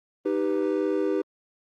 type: chord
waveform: triangle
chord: Eb augmented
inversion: none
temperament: equal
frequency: 311.1 / 392 / 493.9 Hz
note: Eb4 / G4 / B4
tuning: 0 / 0 / 0 cents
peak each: -25 / -24 / -27 dBFS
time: 0.25-1.22 s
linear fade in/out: 10 ms
effects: Opus 32 kbps